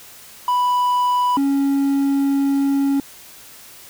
triangle tone pair in turn, 987.8 / 277.2 Hz, B5 / C#4, 0 / 0 cents, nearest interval octave + minor seventh, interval 2200 cents, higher first, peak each -13 dBFS, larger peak neither, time 0.48-1.37 / 1.37-3 s, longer second, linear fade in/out 2 ms, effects white hiss -42 dBFS RMS until 3.89 s

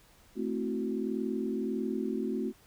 sine chord, F# half-diminished seventh, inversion first, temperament equal, 220 / 261.6 / 329.6 / 370 Hz, A3 / C4 / E4 / F#4, 0 / 0 / 0 / 0 cents, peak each -34 / -35 / -39 / -35 dBFS, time 0.35-2.53 s, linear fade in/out 50 ms, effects pink hiss -61 dBFS RMS until 2.66 s

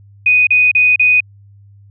sine tone bursts, 2489 Hz, D#7, in tune, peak -7 dBFS, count 4, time 0.26-1.205 s, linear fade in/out 5 ms, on 210 ms, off 35 ms, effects added 100 Hz sine -40 dBFS peak until 1.9 s

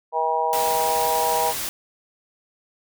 harmonic tone, 160 Hz, D#3, 49 cents sharp, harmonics 3 / 4 / 5 / 6, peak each -27 / -27 / -24 / -23 dBFS, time 0.12-1.54 s, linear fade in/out 50 ms
white noise, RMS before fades -28 dBFS, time 0.53-1.69 s, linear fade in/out 0 ms
effects none

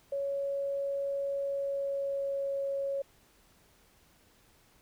sine tone with pitch glide, 557 to 552.5 Hz, C#5 to C#5, +8 to -6 cents, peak -30 dBFS, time 0.12-3.02 s, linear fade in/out 5 ms, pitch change -14 cents, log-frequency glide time 1.43-2.63 s, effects pink hiss -64 dBFS RMS until 4.81 s

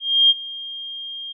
sine tone with ADSR envelope, 3216 Hz, G7, 44 cents sharp, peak -9 dBFS, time 0-1.33 s, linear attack 300 ms, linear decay 32 ms, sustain -20 dB, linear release 17 ms, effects none

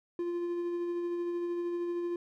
triangle tone with tremolo, 347.2 Hz, F4, 10 cents flat, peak -28 dBFS, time 0.19-2.16 s, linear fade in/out 2 ms, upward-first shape sine, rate 13 Hz, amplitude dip 25%, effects none

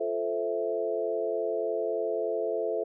sine chord, F major seventh, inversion none, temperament equal, 349.2 / 440 / 523.3 / 659.3 Hz, F4 / A4 / C5 / E5, 0 / 0 / 0 / 0 cents, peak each -36 / -30 / -34 / -32 dBFS, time 0-2.84 s, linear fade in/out 10 ms, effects none

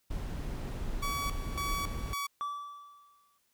brown noise, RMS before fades -36 dBFS, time 0.1-2.14 s, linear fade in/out 10 ms
sawtooth tone with tremolo, 1135 Hz, C#6, 41 cents sharp, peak -29 dBFS, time 1.02-2.27 s, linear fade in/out 10 ms, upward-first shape square, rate 1.8 Hz, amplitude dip 80%
triangle tone with exponential decay, 1156 Hz, D6, 28 cents flat, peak -29 dBFS, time 2.41-3.38 s, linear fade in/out 0 ms, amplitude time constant 210 ms
effects white hiss -74 dBFS RMS until 3.53 s

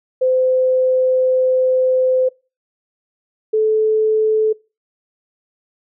sine tone pair in turn, 514 / 434.9 Hz, C5 / A4, -31 / -20 cents, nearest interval minor third, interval 289 cents, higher first, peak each -12 dBFS, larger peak neither, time 0.21-2.29 / 3.53-4.53 s, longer first, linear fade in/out 10 ms, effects noise-tail reverb RT60 0.3 s tail -24 dB re dry

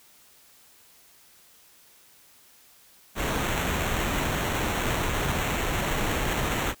pink noise with sample-and-hold, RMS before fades -27 dBFS, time 3.15-6.75 s, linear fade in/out 50 ms, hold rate 4900 Hz, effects white hiss -56 dBFS RMS until 6.8 s

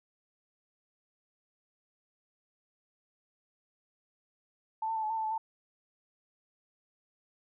sine tone with pitch steps, 882 / 897 / 880 / 859 / 898 / 881 / 869 / 892 Hz, A5 / A5 / A5 / A5 / A5 / A5 / A5 / A5, +4 / +33 / 0 / -42 / +35 / +2 / -22 / +23 cents, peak -30 dBFS, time 4.82-5.38 s, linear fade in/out 5 ms, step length 70 ms, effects none

